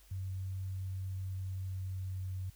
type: tone with pitch glide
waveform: sine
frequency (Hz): 94.7 to 93.72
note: F#2 to F#2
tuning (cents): +41 to +23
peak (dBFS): -36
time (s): 0.11-2.5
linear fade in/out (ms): 5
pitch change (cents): -18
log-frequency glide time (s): 0.98-2.27
effects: added 50 Hz sine -60 dBFS peak until 2.55 s + white hiss -64 dBFS RMS until 2.55 s